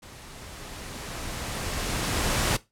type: noise with level ramp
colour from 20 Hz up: pink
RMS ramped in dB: -46 to -23 dBFS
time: 0.02-2.57 s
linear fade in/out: 10 ms
effects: noise-tail reverb RT60 0.2 s tail -17 dB re dry + low-pass 11000 Hz 12 dB/octave